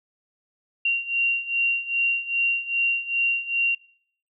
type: beating tone pair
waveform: sine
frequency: 2759 / 2761.5 Hz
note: F7 / F7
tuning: -22 / -20 cents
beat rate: 2.5 Hz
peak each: -26 / -23 dBFS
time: 0.85-3.75 s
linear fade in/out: 5 ms
effects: noise-tail reverb RT60 0.6 s tail -22 dB re dry